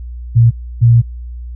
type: tone pair in turn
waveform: sine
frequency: 116.54 / 117.49 Hz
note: A#2 / A#2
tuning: 0 / +14 cents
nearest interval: unison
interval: 14 cents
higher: second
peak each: -4 dBFS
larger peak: neither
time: 0.35-0.51 / 0.81-1.02 s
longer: second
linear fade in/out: 20 ms
effects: added 60 Hz sine -24 dBFS peak until 1.55 s